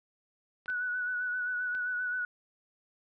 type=clicks; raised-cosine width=0.3 ms; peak=-33 dBFS; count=3; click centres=0.659 / 0.7 / 1.75 s
type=tone with vibrato; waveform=sine; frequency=1480 Hz; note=F#6; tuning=in tune; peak=-30 dBFS; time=0.68-2.25 s; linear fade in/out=2 ms; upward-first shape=sine; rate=7.6 Hz; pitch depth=30 cents each way
effects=none